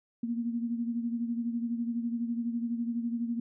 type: beating tone pair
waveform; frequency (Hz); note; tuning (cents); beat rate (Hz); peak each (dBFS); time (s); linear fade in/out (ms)
sine; 233.1 / 245.1; A#3 / B3; 0 / -13; 12; -30 / -37; 0.23-3.4; 5
effects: none